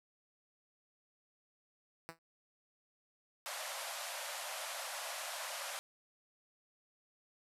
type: tone with exponential decay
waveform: 5% pulse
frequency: 164.81 Hz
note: E3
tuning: in tune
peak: -30 dBFS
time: 2.09-2.19 s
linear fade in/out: 0 ms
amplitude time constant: 20 ms
type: band-pass noise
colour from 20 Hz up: pink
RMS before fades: -43 dBFS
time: 3.46-5.79 s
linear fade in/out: 0 ms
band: 540 to 13000 Hz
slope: 96 dB/octave
effects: none